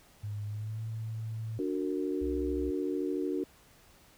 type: tone with pitch glide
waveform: sine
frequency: 103.83 to 111.28 Hz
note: G#2 to A2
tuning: 0 to +20 cents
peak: -34 dBFS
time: 0.23-1.59 s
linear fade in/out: 10 ms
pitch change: +120 cents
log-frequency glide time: 0.47-0.82 s
type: chord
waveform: sine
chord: D augmented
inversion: none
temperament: just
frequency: 293.7 / 367.1 / 458.9 Hz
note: D4 / F#4 / A#4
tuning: 0 / -14 / -27 cents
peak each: -33 / -33 / -38 dBFS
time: 1.59-3.44 s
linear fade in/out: 2 ms
type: tone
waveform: sine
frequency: 65.41 Hz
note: C2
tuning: in tune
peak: -36 dBFS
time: 2.21-2.71 s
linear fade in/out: 10 ms
effects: pink hiss -60 dBFS RMS until 4.17 s